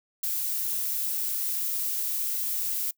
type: noise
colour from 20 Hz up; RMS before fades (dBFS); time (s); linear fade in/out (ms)
violet; -29; 0.23-2.91; 5
effects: noise-tail reverb RT60 0.1 s tail -22 dB re dry